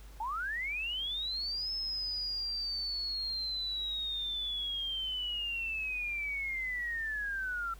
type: linear two-way sweep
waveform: sine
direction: up then down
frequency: 832 to 5230 to 1338 Hz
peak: -33 dBFS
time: 0.2-7.74 s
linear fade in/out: 5 ms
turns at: 1.72 s
effects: added 50 Hz sine -48 dBFS peak until 7.79 s + pink hiss -59 dBFS RMS until 7.79 s